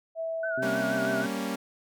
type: tone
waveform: sine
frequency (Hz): 654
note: E5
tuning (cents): -14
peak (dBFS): -29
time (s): 0.15-1.25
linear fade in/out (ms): 50
type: tone with vibrato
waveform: sine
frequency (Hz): 1480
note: F#6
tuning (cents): 0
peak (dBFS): -31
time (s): 0.43-1.26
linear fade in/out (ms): 5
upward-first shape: sine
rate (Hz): 6.3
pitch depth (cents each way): 66
type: harmonic tone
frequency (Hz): 130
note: C3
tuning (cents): -11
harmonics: 1 / 2 / 3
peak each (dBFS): -40 / -35 / -39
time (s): 0.57-1.27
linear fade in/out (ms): 10
type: chord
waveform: sawtooth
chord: G diminished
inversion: none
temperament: equal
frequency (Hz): 196 / 233.1 / 277.2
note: G3 / Bb3 / Db4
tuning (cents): 0 / 0 / 0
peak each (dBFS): -30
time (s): 0.62-1.56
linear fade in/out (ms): 10
effects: none